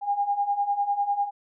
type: beating tone pair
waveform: sine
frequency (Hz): 804 / 814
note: G5 / G#5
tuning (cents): +44 / -35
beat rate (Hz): 10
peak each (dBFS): -28 / -24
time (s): 0.01-1.31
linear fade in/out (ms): 50
effects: none